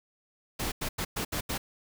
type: noise bursts at uneven times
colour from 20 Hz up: pink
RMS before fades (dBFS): -32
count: 6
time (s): 0.59-0.72 / 0.81-0.89 / 0.98-1.05 / 1.16-1.25 / 1.32-1.41 / 1.49-1.58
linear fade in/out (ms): 10
effects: none